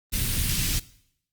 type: band-stop noise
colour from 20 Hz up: pink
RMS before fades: -25 dBFS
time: 0.12-0.8 s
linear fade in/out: 20 ms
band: 170 to 2900 Hz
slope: 12 dB/octave
effects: noise-tail reverb RT60 0.7 s tail -19 dB re dry + Opus 32 kbps